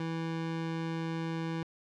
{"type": "tone", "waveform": "25% pulse", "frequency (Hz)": 163.9, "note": "E3", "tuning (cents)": -10, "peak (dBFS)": -29, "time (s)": [0, 1.63], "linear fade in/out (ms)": 2, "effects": ["low-pass 4000 Hz 12 dB/octave"]}